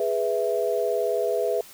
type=chord; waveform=sine; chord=E major; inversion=first; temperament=equal; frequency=415.3 / 493.9 / 659.3 Hz; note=G#4 / B4 / E5; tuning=0 / 0 / 0 cents; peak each=-26 dBFS; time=0-1.61 s; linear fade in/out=2 ms; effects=white hiss -47 dBFS RMS until 1.73 s